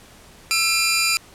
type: tone pair together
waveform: 15% pulse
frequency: 1329 / 2400 Hz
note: E6 / D7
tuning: +14 / +37 cents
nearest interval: minor seventh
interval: 1023 cents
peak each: -18 / -11 dBFS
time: 0.51-1.17 s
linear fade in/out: 0 ms
effects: pink hiss -47 dBFS RMS until 1.34 s + low-pass 12000 Hz 12 dB/octave